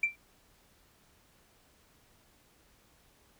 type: tone with exponential decay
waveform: sine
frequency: 2349 Hz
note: D7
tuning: in tune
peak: -20 dBFS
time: 0.03-0.16 s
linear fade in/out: 5 ms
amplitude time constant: 27 ms
effects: tanh soft clip ceiling -19 dBFS + pink hiss -65 dBFS RMS until 3.39 s